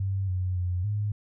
sine tone with pitch steps, 96.9 / 91.8 / 89.9 / 104.1 Hz, G2 / F#2 / F#2 / G#2, -20 / -13 / -49 / +5 cents, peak -25 dBFS, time 0-1.12 s, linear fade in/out 5 ms, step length 280 ms, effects none

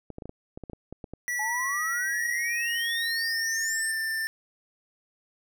clicks, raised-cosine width 2 ms, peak -25 dBFS, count 12, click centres 0.103 / 0.184 / 0.222 / 0.256 / 0.294 / 0.575 / 0.637 / 0.698 / 0.733 / 0.926 / 1.042 / 1.136 s
square tone with pitch glide, 1947 to 1785.4 Hz, B6 to A6, -25 to +25 cents, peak -28 dBFS, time 1.28-4.27 s, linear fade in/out 0 ms, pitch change -150 cents, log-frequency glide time 1.64-3.94 s
sine exponential sweep, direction up, 833 to 8800 Hz, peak -31 dBFS, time 1.39-3.92 s, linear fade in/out 5 ms
effects none

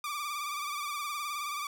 sawtooth tone with vibrato, 1174.7 Hz, D6, in tune, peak -30 dBFS, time 0.04-1.67 s, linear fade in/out 2 ms, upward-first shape sine, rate 19 Hz, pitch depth 59 cents each way, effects none

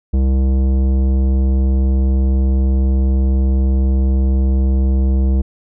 sine tone with tanh clipping, 66 Hz, C2, 16 cents sharp, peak -13 dBFS, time 0.13-5.42 s, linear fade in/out 10 ms, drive 14 dB, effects none

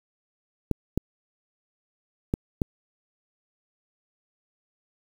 clicks, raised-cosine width 3 ms, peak -10 dBFS, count 4, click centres 0.713 / 0.976 / 2.339 / 2.618 s, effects 7-bit

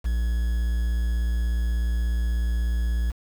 triangle tone with quantisation, 58.27 Hz, A#1, in tune, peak -19 dBFS, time 0.04-3.12 s, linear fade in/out 20 ms, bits 7, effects none

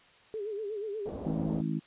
sine tone with vibrato, 419.2 Hz, G#4, 16 cents sharp, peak -33 dBFS, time 0.34-1.09 s, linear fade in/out 0 ms, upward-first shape sine, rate 8.3 Hz, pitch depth 100 cents each way
white low-pass noise, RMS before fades -39 dBFS, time 1.05-1.62 s, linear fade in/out 20 ms, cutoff 620 Hz, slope 24 dB/octave
harmonic tone, 53.8 Hz, A1, 38 cents flat, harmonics 3 / 4 / 5 / 6, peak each -32 / -34 / -36 / -38 dBFS, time 1.25-1.8 s, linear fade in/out 20 ms
effects white hiss -59 dBFS RMS until 1.86 s + resampled to 8000 Hz

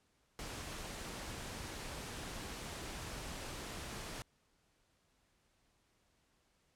pink noise, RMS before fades -45 dBFS, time 0.39-4.22 s, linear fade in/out 0 ms, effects pink hiss -75 dBFS RMS until 6.75 s + low-pass 10000 Hz 12 dB/octave

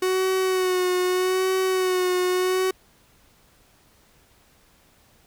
45% pulse tone with vibrato, 370 Hz, F#4, in tune, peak -20 dBFS, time 0.02-2.71 s, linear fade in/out 5 ms, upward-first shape sine, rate 0.81 Hz, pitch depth 32 cents each way, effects pink hiss -58 dBFS RMS until 5.26 s

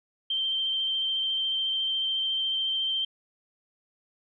sine tone with vibrato, 3136 Hz, G7, in tune, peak -25 dBFS, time 0.3-3.05 s, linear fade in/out 5 ms, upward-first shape sine, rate 14 Hz, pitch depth 15 cents each way, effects none

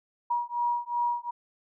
sine beating tone pair, 956 / 958.7 Hz, A#5 / A#5, +43 / +48 cents, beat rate 2.7 Hz, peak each -29 dBFS, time 0.3-1.31 s, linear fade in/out 10 ms, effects none

